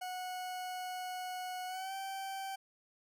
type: tone with pitch glide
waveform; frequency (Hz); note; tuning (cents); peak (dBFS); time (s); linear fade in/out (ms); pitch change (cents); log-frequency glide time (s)
40% pulse; 734 to 775.4; F#5 to G5; -14 to -19; -38; 0.01-2.56; 10; +95; 1.67-1.93
effects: none